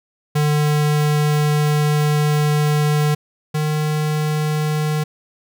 square tone pair in turn, 149.5 / 152.47 Hz, D3 / D#3, +31 / -35 cents, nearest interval unison, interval 34 cents, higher second, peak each -15 / -18 dBFS, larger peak first, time 0.35-3.15 / 3.54-5.04 s, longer first, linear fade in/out 10 ms, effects none

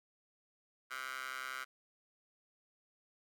15% pulse tone with high-pass filter, 130.81 Hz, C3, in tune, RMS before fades -43 dBFS, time 0.9-1.65 s, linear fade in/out 20 ms, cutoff 1500 Hz, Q 3.6, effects none

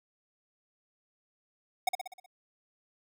square tone with echo, 740 Hz, F#5, in tune, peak -24 dBFS, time 1.87-1.89 s, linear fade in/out 5 ms, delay 62 ms, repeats 6, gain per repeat -5 dB, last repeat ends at 2.262 s, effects none

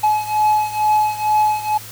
triangle beating tone pair, 851 / 853.2 Hz, G#5 / G#5, +42 / +46 cents, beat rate 2.2 Hz, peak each -14 / -17 dBFS, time 0.03-1.78 s, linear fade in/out 10 ms, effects added 107 Hz sine -40 dBFS peak until 1.91 s + white hiss -36 dBFS RMS until 1.91 s

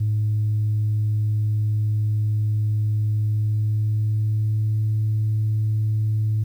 sine tone with pitch glide, 106.7 to 108.13 Hz, G#2 to A2, +47 to -30 cents, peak -17 dBFS, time 0-6.44 s, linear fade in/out 10 ms, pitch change +23 cents, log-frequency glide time 3.18-4.81 s, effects tanh soft clip ceiling -15 dBFS + 9-bit

